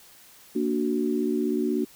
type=chord; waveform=sine; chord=Bb augmented; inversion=none; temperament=equal; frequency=233.1 / 293.7 / 370 Hz; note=Bb3 / D4 / F#4; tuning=0 / 0 / 0 cents; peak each=-27 dBFS; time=0.55-1.85 s; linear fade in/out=10 ms; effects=white hiss -52 dBFS RMS until 1.95 s